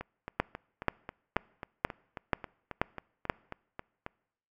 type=two click trains; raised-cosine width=0.5 ms; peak=-23 / -10 dBFS; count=16 / 7; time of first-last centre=0.01-4.064 / 0.4-3.299 s; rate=3.7 / 2.07 Hz; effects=noise-tail reverb RT60 0.8 s tail -25 dB re dry

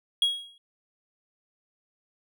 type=tone with exponential decay; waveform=triangle; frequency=3301 Hz; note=G#7; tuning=11 cents flat; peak=-16 dBFS; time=0.22-0.58 s; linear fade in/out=2 ms; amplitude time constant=77 ms; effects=none

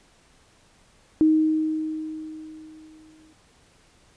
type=tone with exponential decay; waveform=sine; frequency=313 Hz; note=D#4; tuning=10 cents sharp; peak=-13 dBFS; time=1.21-3.33 s; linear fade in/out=0 ms; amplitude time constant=460 ms; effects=pink hiss -58 dBFS RMS until 4.16 s + resampled to 22050 Hz

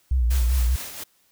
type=tone with vibrato; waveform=sine; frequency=61.74 Hz; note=B1; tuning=in tune; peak=-17 dBFS; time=0.11-0.76 s; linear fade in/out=5 ms; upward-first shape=sine; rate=5.1 Hz; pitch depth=100 cents each way
type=noise with tremolo; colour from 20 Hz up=white; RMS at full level=-33 dBFS; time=0.3-1.04 s; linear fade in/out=10 ms; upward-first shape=triangle; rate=4.4 Hz; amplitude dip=55%
effects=white hiss -63 dBFS RMS until 1.31 s

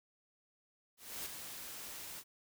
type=noise with ADSR envelope; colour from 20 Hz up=white; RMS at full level=-41 dBFS; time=0.97-2.24 s; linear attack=290 ms; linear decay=6 ms; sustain=-6 dB; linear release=56 ms; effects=none

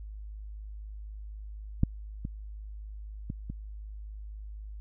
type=clicks; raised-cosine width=5 ms; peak=-10 / -22 / -21 / -24 dBFS; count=4; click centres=1.834 / 2.251 / 3.301 / 3.5 s; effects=added 52 Hz sine -39 dBFS peak until 4.8 s

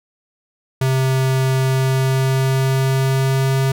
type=tone with pitch glide; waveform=square; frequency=131.9 to 134.05 Hz; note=C3 to C3; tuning=+14 to +42 cents; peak=-15 dBFS; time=0.81-3.72 s; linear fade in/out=5 ms; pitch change=+28 cents; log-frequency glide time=1.58-3.59 s; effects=none

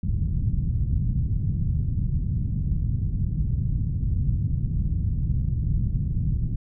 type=low-pass noise; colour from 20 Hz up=white; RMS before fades=-24 dBFS; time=0.03-6.56 s; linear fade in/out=5 ms; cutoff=140 Hz; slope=24 dB/octave; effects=none

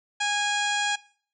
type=harmonic tone with a mistuned harmonic; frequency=824 Hz; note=G#5; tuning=14 cents flat; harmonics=1 / 2 / 3 / 4 / 5 / 6 / 7 / 8 / 9 / 10; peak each=-29 / -28 / -31 / -31 / -37 / -40 / -42 / -43 / -36 / -44 dBFS; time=0.2-0.96 s; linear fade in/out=10 ms; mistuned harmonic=9; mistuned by=-58 cents; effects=noise-tail reverb RT60 0.5 s tail -21 dB re dry

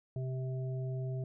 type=harmonic tone; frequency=130 Hz; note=C3; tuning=11 cents flat; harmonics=1 / 3 / 5; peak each=-34 / -45 / -48 dBFS; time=0.16-1.24 s; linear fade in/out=2 ms; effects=none

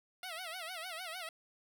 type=tone with vibrato; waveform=10% pulse; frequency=692 Hz; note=F5; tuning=16 cents flat; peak=-33 dBFS; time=0.23-1.29 s; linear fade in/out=2 ms; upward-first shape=sine; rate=6.6 Hz; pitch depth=150 cents each way; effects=none

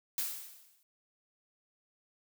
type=noise with exponential decay; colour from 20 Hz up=blue; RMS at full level=-32 dBFS; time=0.18-0.83 s; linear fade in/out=1 ms; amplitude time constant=140 ms; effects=none

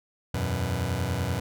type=chord; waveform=sawtooth; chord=E suspended second; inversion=none; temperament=just; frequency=82.41 / 92.71 / 123.61 Hz; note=E2 / F#2 / B2; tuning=0 / +4 / +2 cents; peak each=-28 / -25 / -26 dBFS; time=0.34-1.4 s; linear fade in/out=5 ms; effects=none

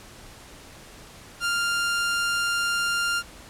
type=tone; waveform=sawtooth; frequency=1396.9 Hz; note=F6; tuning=in tune; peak=-19 dBFS; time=1.4-3.23 s; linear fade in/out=50 ms; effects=pink hiss -46 dBFS RMS until 3.49 s + low-pass 11000 Hz 12 dB/octave

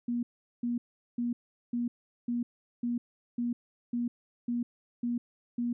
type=tone bursts; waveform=sine; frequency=239.6 Hz; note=A#3; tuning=48 cents sharp; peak=-28 dBFS; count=11; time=0.08-5.73 s; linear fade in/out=5 ms; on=150 ms; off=400 ms; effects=none

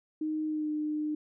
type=tone with pitch glide; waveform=sine; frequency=309.8 to 303.2 Hz; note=D#4 to D#4; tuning=-7 to -45 cents; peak=-29 dBFS; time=0.21-1.15 s; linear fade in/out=5 ms; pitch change=-38 cents; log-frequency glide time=0.46-0.7 s; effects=none

